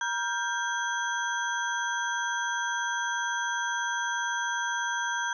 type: tone cluster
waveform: sine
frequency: 950 / 1395 / 1577 / 3295 / 6120 Hz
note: A#5 / F6 / G6 / G#7 / G8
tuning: +33 / -2 / +10 / -14 / -42 cents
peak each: -32 / -39 / -30 / -39 / -38 dBFS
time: 0.01-5.33 s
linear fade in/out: 2 ms
effects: none